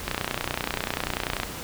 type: click train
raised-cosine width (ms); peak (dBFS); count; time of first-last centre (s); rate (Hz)
0.3; -9; 42; 0.08-1.433; 30.3
effects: pink hiss -36 dBFS RMS until 1.63 s